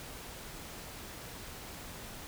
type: silence
effects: pink hiss -46 dBFS RMS until 2.27 s